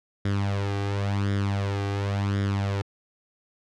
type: tone with flanger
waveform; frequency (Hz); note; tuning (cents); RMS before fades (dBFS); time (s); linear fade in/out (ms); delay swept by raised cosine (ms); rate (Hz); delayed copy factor
sawtooth; 99.8; G2; +32; -26; 0.25-2.82; 5; 0.57 to 2.57; 0.93; +0.65
effects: low-pass 5000 Hz 12 dB/octave